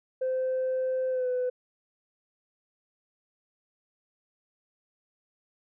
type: tone with pitch glide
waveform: sine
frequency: 517 to 501.4 Hz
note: C5 to B4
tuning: -21 to +26 cents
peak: -24 dBFS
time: 0.21-1.5 s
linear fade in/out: 10 ms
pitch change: -53 cents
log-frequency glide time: 1.1-1.28 s
effects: tanh soft clip ceiling -23 dBFS